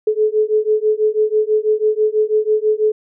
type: beating tone pair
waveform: sine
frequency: 426.6 / 432.7 Hz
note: G#4 / A4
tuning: +46 / -29 cents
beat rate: 6.1 Hz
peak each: -16 dBFS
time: 0.07-2.92 s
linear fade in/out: 5 ms
effects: none